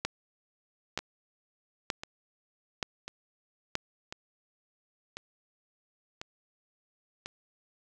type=two click trains; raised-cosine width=0.2 ms; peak=-21 / -12 dBFS; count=7 / 5; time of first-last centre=0.99-7.26 / 0.05-3.754 s; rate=0.957 / 1.08 Hz; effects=none